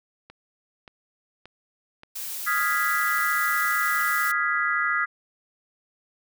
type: click train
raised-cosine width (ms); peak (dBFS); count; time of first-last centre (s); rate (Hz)
0.3; -28; 6; 0.3-3.19; 1.73
type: noise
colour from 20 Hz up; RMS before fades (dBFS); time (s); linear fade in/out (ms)
blue; -33; 2.15-4.32; 10
type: chord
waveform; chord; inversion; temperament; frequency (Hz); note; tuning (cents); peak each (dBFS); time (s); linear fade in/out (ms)
sine; F half-diminished seventh; third; equal; 1244.5 / 1396.9 / 1661.2 / 1975.5; Eb6 / F6 / Ab6 / Cb7; 0 / 0 / 0 / 0; -27; 2.46-5.06; 20
effects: none